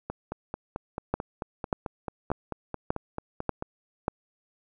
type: two click trains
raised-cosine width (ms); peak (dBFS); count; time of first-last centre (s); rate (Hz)
1; -11 / -18; 6 / 17; 1.14-4.081 / 0.1-3.624; 1.7 / 4.54
effects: none